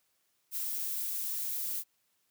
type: noise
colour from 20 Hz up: violet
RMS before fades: -35 dBFS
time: 0.51-1.84 s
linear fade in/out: 50 ms
effects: white hiss -75 dBFS RMS until 2.3 s + high-pass 80 Hz 12 dB/octave